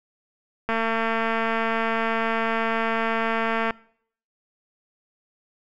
click train, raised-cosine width 0.5 ms, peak -10 dBFS, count 683, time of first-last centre 0.69-3.708 s, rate 226 Hz, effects noise-tail reverb RT60 0.6 s tail -22 dB re dry

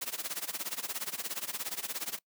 white noise with tremolo, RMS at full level -34 dBFS, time 0.01-2.19 s, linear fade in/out 10 ms, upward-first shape sine, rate 17 Hz, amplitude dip 90%, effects noise-tail reverb RT60 0.1 s tail -22 dB re dry + high-pass 200 Hz 12 dB/octave

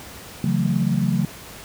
sine chord, F# minor seventh, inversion second, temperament just, 138.75 / 166.5 / 185 / 222 Hz, C#3 / E3 / F#3 / A3, +2 / +18 / 0 / +16 cents, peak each -23 / -24 / -22 / -24 dBFS, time 0.44-1.25 s, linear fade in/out 2 ms, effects pink hiss -39 dBFS RMS until 1.64 s + high-pass 60 Hz 12 dB/octave

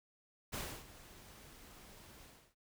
pink noise with ADSR envelope, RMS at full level -40 dBFS, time 0.52-2.55 s, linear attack 21 ms, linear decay 290 ms, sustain -17 dB, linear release 320 ms, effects none

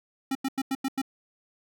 square tone bursts, 267.8 Hz, C4, 40 cents sharp, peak -26 dBFS, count 6, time 0.31-1.017 s, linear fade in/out 5 ms, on 42 ms, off 91 ms, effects none

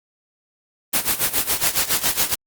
white noise with tremolo, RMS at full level -17 dBFS, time 0.93-2.35 s, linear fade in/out 10 ms, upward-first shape sine, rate 7.2 Hz, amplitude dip 85%, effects Opus 24 kbps

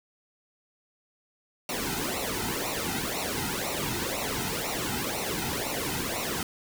pink noise with flanger, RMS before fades -31 dBFS, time 1.69-6.43 s, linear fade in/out 2 ms, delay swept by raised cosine 0.6 to 1.8 ms, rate 2 Hz, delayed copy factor -0.8, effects none

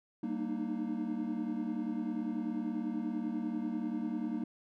triangle chord, Eb major seventh, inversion first, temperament equal with one note detuned, 196 / 233.1 / 300.9 / 311.1 Hz, G3 / Bb3 / D4 / Eb4, 0 / 0 / +42 / 0 cents, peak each -39 / -34 / -38 / -38 dBFS, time 0.23-4.44 s, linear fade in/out 5 ms, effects none

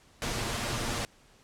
pink noise with comb filter, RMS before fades -32 dBFS, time 0.22-1.05 s, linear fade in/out 0 ms, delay 8.5 ms, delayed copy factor +0.5, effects pink hiss -60 dBFS RMS until 1.43 s + low-pass 9000 Hz 12 dB/octave

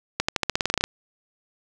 accelerating click train, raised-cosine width 0.2 ms, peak -4 dBFS, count 13, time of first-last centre 0.2-0.84 s, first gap 85 ms, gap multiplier 0.91, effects none

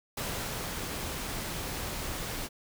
pink noise with ADSR envelope, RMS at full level -34 dBFS, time 0.17-2.49 s, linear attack 5 ms, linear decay 470 ms, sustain -2 dB, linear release 40 ms, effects none

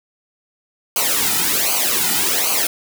white noise with flanger, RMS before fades -18 dBFS, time 0.96-2.67 s, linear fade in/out 2 ms, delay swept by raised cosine 0.55 to 1.85 ms, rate 1.3 Hz, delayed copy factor -0.85, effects none

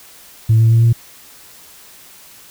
sine tone with pitch steps, 111.5 / 113.06 / 114.63 / 116.23 Hz, A2 / A2 / A#2 / A#2, +23 / +48 / -29 / -5 cents, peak -6 dBFS, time 0.49-0.93 s, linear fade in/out 10 ms, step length 110 ms, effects tanh soft clip ceiling -5 dBFS + white hiss -42 dBFS RMS until 2.5 s

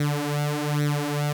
sawtooth tone with flanger, 147.1 Hz, D3, 3 cents sharp, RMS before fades -25 dBFS, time 0-1.33 s, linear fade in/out 5 ms, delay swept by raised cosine 0.51 to 5.41 ms, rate 1.2 Hz, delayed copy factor +0.8, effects none

